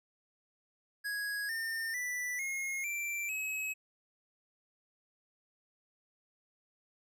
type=tone with pitch steps; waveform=square; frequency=1661.2 / 1811.6 / 1975.5 / 2154 / 2349 / 2562 Hz; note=G#6 / A#6 / B6 / C7 / D7 / E7; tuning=0 / -50 / 0 / +50 / 0 / -50 cents; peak=-35 dBFS; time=1.04-3.74 s; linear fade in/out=20 ms; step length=450 ms; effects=none